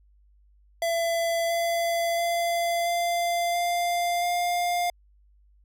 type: tone with pitch steps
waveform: square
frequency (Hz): 672 / 678.2 / 684.5 / 690.9 / 697.3 / 703.8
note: E5 / E5 / F5 / F5 / F5 / F5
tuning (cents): +33 / +49 / -35 / -19 / -3 / +13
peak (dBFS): -24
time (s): 0.82-4.9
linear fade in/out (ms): 2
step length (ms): 680
effects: added 50 Hz sine -56 dBFS peak until 5.64 s